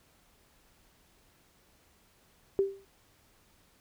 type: tone with exponential decay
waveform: sine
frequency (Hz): 392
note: G4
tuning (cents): 0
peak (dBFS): -20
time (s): 2.59-2.85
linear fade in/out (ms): 0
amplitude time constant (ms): 55
effects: pink hiss -65 dBFS RMS until 3.8 s